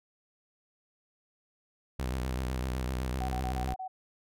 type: tone with vibrato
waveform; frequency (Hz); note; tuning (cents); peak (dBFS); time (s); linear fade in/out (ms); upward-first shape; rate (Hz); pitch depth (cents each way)
sawtooth; 63.7; C2; -46; -27; 1.99-3.74; 5; square; 7.9; 61
type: tone bursts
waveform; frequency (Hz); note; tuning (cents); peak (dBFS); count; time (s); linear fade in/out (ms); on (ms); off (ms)
sine; 752; F#5; +28; -35; 6; 3.2-3.88; 10; 90; 28
effects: none